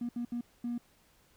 triangle tone bursts at uneven times, 239.2 Hz, A#3, 45 cents sharp, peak -29 dBFS, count 4, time 0.01-0.09 / 0.16-0.25 / 0.32-0.41 / 0.64-0.78 s, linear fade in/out 5 ms, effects tanh soft clip ceiling -29 dBFS + pink hiss -66 dBFS RMS until 1.36 s

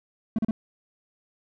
triangle tone bursts, 220.9 Hz, A3, 7 cents sharp, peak -19 dBFS, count 3, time 0.36-0.51 s, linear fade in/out 2 ms, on 26 ms, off 36 ms, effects none

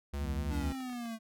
square tone with vibrato, 69.3 Hz, C#2, in tune, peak -35 dBFS, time 0.13-0.73 s, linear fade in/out 10 ms, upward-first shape square, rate 4 Hz, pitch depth 36 cents each way
harmonic tone, 80.2 Hz, E2, 47 cents flat, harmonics 1 / 2 / 3, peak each -38 / -41 / -43 dBFS, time 0.19-0.74 s, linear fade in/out 50 ms
square exponential sweep, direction down, 296.4 to 220.4 Hz, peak -38 dBFS, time 0.49-1.19 s, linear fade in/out 50 ms
clicks, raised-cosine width 0.3 ms, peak -38 dBFS, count 5, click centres 0.75 / 0.805 / 0.897 / 0.93 / 1.057 s
effects none

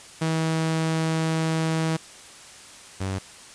sawtooth tone pair in turn, 160.9 / 95.84 Hz, E3 / G2, -42 / -39 cents, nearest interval major sixth, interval 897 cents, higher first, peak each -18 / -22 dBFS, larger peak first, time 0.21-1.97 / 3-3.19 s, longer first, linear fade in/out 10 ms, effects white hiss -45 dBFS RMS until 3.54 s + resampled to 22050 Hz

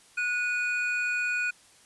triangle tone pair together, 1460 / 2471 Hz, F#6 / D#7, -24 / -13 cents, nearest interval major sixth, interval 911 cents, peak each -27 dBFS, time 0.17-1.51 s, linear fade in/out 10 ms, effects white hiss -57 dBFS RMS until 1.85 s + resampled to 24000 Hz

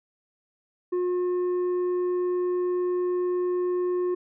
sine tone with tanh clipping, 359.1 Hz, F4, 48 cents sharp, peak -24 dBFS, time 0.92-4.15 s, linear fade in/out 10 ms, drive 5 dB, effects none

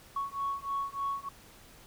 sine beating tone pair, 1108.7 / 1112 Hz, C#6 / C#6, 0 / +5 cents, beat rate 3.3 Hz, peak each -34 / -34 dBFS, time 0.16-1.29 s, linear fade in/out 5 ms, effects tanh soft clip ceiling -25 dBFS + pink hiss -55 dBFS RMS until 1.86 s

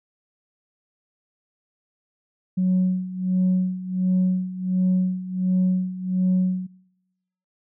sine tone with tremolo, 184.4 Hz, F#3, 6 cents flat, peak -14 dBFS, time 2.57-6.67 s, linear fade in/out 10 ms, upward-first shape sine, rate 1.4 Hz, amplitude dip 85%, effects noise-tail reverb RT60 0.9 s tail -22 dB re dry + tanh soft clip ceiling -14 dBFS

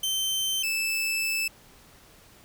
sawtooth tone pair in turn, 3100 / 2631 Hz, G7 / E7, -20 / -4 cents, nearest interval minor third, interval 284 cents, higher first, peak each -22 dBFS, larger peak neither, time 0.03-0.63 / 0.63-1.48 s, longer second, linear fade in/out 5 ms, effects pink hiss -54 dBFS RMS until 2.44 s

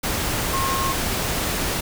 sine tone in noise, 1076 Hz, C6, 48 cents sharp, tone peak -23 dBFS, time 0.53-0.93 s, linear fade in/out 10 ms, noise pink, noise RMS -24 dBFS, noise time 0.03-1.81 s, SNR -2 dB, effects none

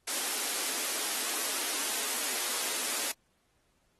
white high-pass noise, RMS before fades -32 dBFS, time 0.07-3.12 s, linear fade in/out 10 ms, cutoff 240 Hz, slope 48 dB/octave, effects pink hiss -73 dBFS RMS until 3.99 s + AAC 32 kbps

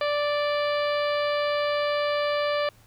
harmonic tone, 586 Hz, D5, 4 cents flat, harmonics 1 / 2 / 3 / 4 / 5 / 6 / 7 / 8, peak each -24 / -30 / -34 / -36 / -38 / -40 / -41 / -42 dBFS, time 0.01-2.69 s, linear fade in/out 2 ms, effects added 112 Hz sine -57 dBFS peak until 2.86 s + pink hiss -58 dBFS RMS until 2.86 s

